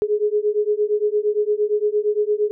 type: beating tone pair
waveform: sine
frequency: 415.3 / 424 Hz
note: G#4 / G#4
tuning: 0 / +36 cents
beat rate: 8.7 Hz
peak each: -20 dBFS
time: 0.02-2.51 s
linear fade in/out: 0 ms
effects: none